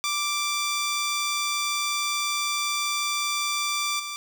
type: tone with level steps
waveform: 10% pulse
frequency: 1174.7 Hz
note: D6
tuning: in tune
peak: -16 / -23 dBFS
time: 0.04-4.16 s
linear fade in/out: 0 ms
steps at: 3.99 s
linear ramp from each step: 10 ms
effects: none